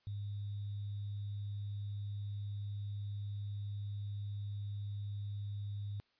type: tone with sample-and-hold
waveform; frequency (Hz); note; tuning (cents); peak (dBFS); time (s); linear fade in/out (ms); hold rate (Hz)
sine; 101.9; G#2; -32; -38; 0.07-6; 0; 3675
effects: white hiss -75 dBFS RMS until 6.19 s + resampled to 11025 Hz